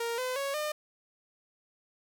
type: tone with pitch steps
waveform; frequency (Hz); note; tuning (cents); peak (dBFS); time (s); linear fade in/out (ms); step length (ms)
sawtooth; 466.2 / 508.4 / 554.4 / 604.6; A#4 / C5 / C#5 / D#5; 0 / -50 / 0 / -50; -27; 0-0.72; 5; 180
effects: none